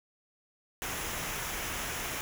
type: noise with comb filter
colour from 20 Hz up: pink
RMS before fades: -36 dBFS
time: 0.82-2.21 s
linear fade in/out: 0 ms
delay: 0.23 ms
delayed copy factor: -0.5
effects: none